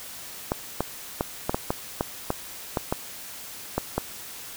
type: clicks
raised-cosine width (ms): 1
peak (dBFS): -9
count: 12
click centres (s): 0.519 / 0.806 / 1.209 / 1.495 / 1.545 / 1.705 / 2.009 / 2.304 / 2.772 / 2.925 / 3.78 / 3.98
effects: white hiss -40 dBFS RMS until 4.56 s